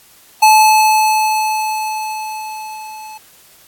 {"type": "tone with level ramp", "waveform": "square", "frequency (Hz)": 865, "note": "A5", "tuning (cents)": -30, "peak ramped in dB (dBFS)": [-5, -31], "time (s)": [0.42, 3.18], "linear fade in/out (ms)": 10, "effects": ["white hiss -46 dBFS RMS until 3.67 s", "AAC 64 kbps"]}